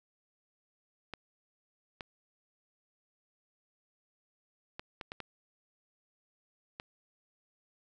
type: clicks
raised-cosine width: 0.3 ms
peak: -24 dBFS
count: 7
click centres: 1.137 / 2.008 / 4.795 / 5.012 / 5.119 / 5.203 / 6.799 s
effects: none